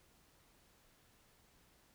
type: silence
effects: pink hiss -69 dBFS RMS until 1.94 s